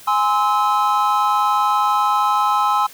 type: chord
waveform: triangle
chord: Ab augmented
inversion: none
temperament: just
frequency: 830.6 / 1038.3 / 1297.8 Hz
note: Ab5 / C6 / E6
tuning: 0 / -14 / -27 cents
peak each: -17 dBFS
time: 0.07-2.87 s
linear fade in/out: 10 ms
effects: white hiss -42 dBFS RMS until 2.93 s